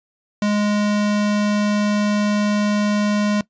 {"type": "tone", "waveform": "square", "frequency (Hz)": 207.7, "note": "G#3", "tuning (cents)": 0, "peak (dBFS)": -17, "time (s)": [0.42, 3.41], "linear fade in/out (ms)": 2, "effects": ["noise-tail reverb RT60 0.1 s tail -19 dB re dry", "resampled to 16000 Hz"]}